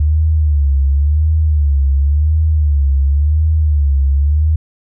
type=tone with vibrato; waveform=sine; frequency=73.42 Hz; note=D2; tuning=in tune; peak=-9 dBFS; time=0-4.56 s; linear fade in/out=5 ms; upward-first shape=sine; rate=0.93 Hz; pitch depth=120 cents each way; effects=none